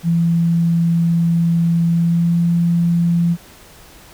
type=tone with pitch glide; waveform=sine; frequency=168.2 to 170.55 Hz; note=E3 to F3; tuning=+35 to -41 cents; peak=-12 dBFS; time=0.03-3.37 s; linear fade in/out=50 ms; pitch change=+24 cents; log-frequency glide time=1.9-2.4 s; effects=pink hiss -43 dBFS RMS until 4.13 s